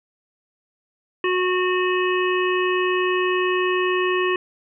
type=harmonic tone; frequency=365.8 Hz; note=F#4; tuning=20 cents flat; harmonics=1 / 3 / 5 / 7 / 8; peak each=-20 / -25 / -27 / -28 / -32 dBFS; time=1.24-4.36 s; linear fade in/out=2 ms; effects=none